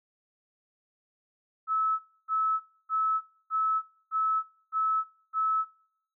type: tone bursts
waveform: sine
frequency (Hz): 1300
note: E6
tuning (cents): -24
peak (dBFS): -24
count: 7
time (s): 1.67-5.65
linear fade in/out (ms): 50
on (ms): 320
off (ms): 290
effects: noise-tail reverb RT60 0.6 s tail -17 dB re dry